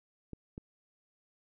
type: clicks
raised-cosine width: 3 ms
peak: -29 dBFS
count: 2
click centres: 0.333 / 0.579 s
effects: none